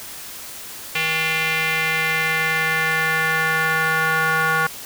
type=tone with band-pass filter sweep; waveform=square; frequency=159.6 Hz; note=D#3; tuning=44 cents sharp; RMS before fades=-20 dBFS; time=0.95-4.67 s; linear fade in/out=5 ms; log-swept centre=2500 to 1400 Hz; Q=3.2; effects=white hiss -35 dBFS RMS until 4.85 s